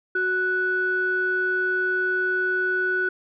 sine tone pair together, 370 / 1480 Hz, F#4 / F#6, 0 / 0 cents, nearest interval 2 octaves, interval 2400 cents, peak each -26 / -21 dBFS, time 0.15-3.09 s, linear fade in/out 5 ms, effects tanh soft clip ceiling -13 dBFS

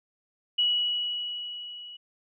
sine tone with level ramp, 2928 Hz, F#7, 19 cents flat, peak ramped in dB -20 to -41 dBFS, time 0.58-1.97 s, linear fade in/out 10 ms, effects none

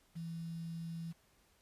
sine tone with quantisation, 166.1 Hz, E3, 13 cents sharp, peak -40 dBFS, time 0.15-1.13 s, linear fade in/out 20 ms, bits 10, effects pink hiss -70 dBFS RMS until 1.61 s + resampled to 32000 Hz

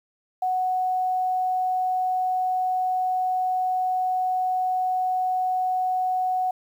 sine tone, 740 Hz, F#5, in tune, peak -21 dBFS, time 0.42-6.51 s, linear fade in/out 5 ms, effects 9-bit

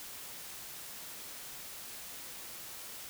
silence, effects white hiss -46 dBFS RMS until 3.09 s

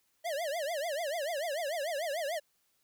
square tone with vibrato, 620 Hz, D#5, 6 cents flat, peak -33 dBFS, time 0.24-2.4 s, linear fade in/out 20 ms, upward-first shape triangle, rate 6.8 Hz, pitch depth 260 cents each way, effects white hiss -74 dBFS RMS until 2.83 s

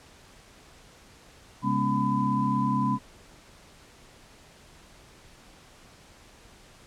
sine tone cluster, 134.6 / 204.4 / 240.1 / 276.2 / 1005 Hz, C3 / G#3 / B3 / C#4 / B5, +49 / -27 / -49 / -6 / +30 cents, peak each -30 / -28 / -31 / -31 / -27 dBFS, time 1.62-2.99 s, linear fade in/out 50 ms, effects pink hiss -53 dBFS RMS until 6.86 s + low-pass 9000 Hz 12 dB/octave

